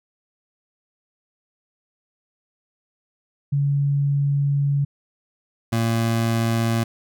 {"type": "tone pair in turn", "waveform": ["sine", "25% pulse"], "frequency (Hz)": [141.5, 114.55], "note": ["C#3", "A#2"], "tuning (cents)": [36, -30], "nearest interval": "major third", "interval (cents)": 366, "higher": "first", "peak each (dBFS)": [-17, -15], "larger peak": "second", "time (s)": [[3.52, 4.85], [5.72, 6.84]], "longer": "first", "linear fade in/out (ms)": 10, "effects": []}